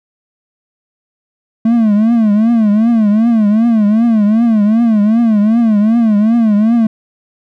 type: tone with vibrato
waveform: triangle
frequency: 220 Hz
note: A3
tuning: in tune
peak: -5 dBFS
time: 1.65-6.87 s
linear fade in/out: 5 ms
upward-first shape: triangle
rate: 2.6 Hz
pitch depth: 150 cents each way
effects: none